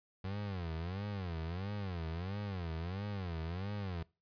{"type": "tone with vibrato", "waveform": "30% pulse", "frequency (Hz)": 91.2, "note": "F#2", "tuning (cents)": -24, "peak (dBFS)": -35, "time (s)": [0.24, 4.03], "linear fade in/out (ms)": 5, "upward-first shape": "sine", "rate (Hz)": 1.5, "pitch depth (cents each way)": 220, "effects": ["noise-tail reverb RT60 0.3 s tail -23 dB re dry", "resampled to 11025 Hz"]}